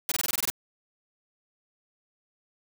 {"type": "noise bursts", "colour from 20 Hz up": "white", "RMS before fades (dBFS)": -27, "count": 9, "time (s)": [0.09, 0.501], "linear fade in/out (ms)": 2, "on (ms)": 27, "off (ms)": 21, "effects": []}